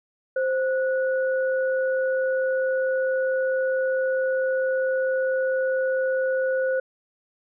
sine tone pair together, 523.3 / 1467.8 Hz, C5 / F#6, 0 / -14 cents, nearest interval octave + tritone, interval 1786 cents, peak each -21 / -30 dBFS, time 0.36-6.8 s, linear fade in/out 5 ms, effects none

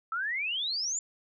sine exponential sweep, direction up, 1291 to 7270 Hz, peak -29 dBFS, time 0.12-0.99 s, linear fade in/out 2 ms, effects none

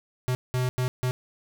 square tone bursts at uneven times, 126.6 Hz, B2, 43 cents sharp, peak -24 dBFS, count 4, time 0.28-0.35 / 0.54-0.69 / 0.78-0.88 / 1.03-1.11 s, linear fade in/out 0 ms, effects none

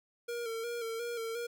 square tone with vibrato, 463.7 Hz, A#4, 9 cents flat, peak -36 dBFS, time 0.28-1.47 s, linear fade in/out 10 ms, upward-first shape square, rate 2.8 Hz, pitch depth 39 cents each way, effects none

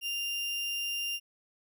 35% pulse tone, 2794 Hz, F7, in tune, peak -30 dBFS, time 0.01-1.2 s, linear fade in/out 50 ms, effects none

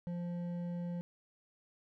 triangle tone with hard clipping, 174.2 Hz, F3, 4 cents flat, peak -38 dBFS, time 0.07-1.01 s, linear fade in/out 0 ms, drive 11 dB, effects none

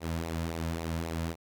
sawtooth tone with flanger, 82.41 Hz, E2, in tune, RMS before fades -34 dBFS, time 0-1.36 s, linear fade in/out 50 ms, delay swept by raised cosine 0.61 to 2.71 ms, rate 3.7 Hz, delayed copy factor -0.6, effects none

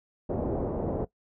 white low-pass noise, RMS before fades -30 dBFS, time 0.29-1.05 s, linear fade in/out 10 ms, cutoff 590 Hz, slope 24 dB/octave, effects noise-tail reverb RT60 0.1 s tail -18 dB re dry

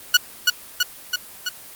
15% pulse tone with echo, 1463 Hz, F#6, 20 cents flat, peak -3 dBFS, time 0.14-0.17 s, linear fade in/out 5 ms, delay 330 ms, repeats 4, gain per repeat -3 dB, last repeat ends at 1.49 s, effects white hiss -41 dBFS RMS until 1.75 s + Opus 24 kbps

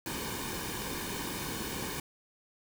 pink noise with comb filter, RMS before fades -37 dBFS, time 0.06-2 s, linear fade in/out 2 ms, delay 1.5 ms, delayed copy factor -0.65, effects none

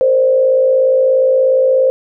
sine tone with frequency modulation, 523.3 Hz, C5, in tune, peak -8 dBFS, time 0.01-1.9 s, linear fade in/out 0 ms, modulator 57 Hz, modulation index 0.6, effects none

